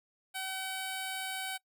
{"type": "tone with notch filter", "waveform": "5% pulse", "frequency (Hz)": 761, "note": "F#5", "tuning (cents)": 48, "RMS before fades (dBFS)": -38, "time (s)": [0.34, 1.58], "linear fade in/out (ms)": 20, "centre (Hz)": 6000, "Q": 0.73, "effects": ["noise-tail reverb RT60 0.1 s tail -21 dB re dry"]}